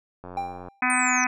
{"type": "click train", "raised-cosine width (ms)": 1, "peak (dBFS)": -25, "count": 41, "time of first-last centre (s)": [0.24, 0.684], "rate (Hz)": 90}
{"type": "tone with exponential decay", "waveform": "triangle", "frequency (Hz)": 792, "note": "G5", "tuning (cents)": 18, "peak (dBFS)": -21, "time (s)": [0.37, 0.81], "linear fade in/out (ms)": 2, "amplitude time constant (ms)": 94}
{"type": "harmonic tone", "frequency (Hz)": 251.5, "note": "B3", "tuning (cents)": 32, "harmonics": [1, 3, 4, 5, 6, 7, 8, 9, 10], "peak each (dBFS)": [-29, -29, -29, -29, -29, -29, -29, -29, -29], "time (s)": [0.82, 1.27], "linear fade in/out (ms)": 5}
{"type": "linear sweep", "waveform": "sine", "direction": "down", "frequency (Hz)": [8860, 5800], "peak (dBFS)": -27, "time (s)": [0.9, 1.24], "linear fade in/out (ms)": 0}
{"effects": []}